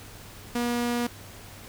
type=tone; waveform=sawtooth; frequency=240 Hz; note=B3; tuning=49 cents flat; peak=-21 dBFS; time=0.55-1.07 s; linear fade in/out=5 ms; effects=added 99 Hz sine -48 dBFS peak until 1.68 s + pink hiss -46 dBFS RMS until 1.68 s